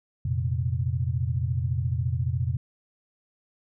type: chord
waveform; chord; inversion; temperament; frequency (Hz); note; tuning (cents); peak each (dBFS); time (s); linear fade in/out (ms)
sine; F suspended fourth; none; equal; 87.31 / 116.54 / 130.81; F2 / Bb2 / C3; 0 / 0 / 0; -28; 0.25-2.57; 5
effects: none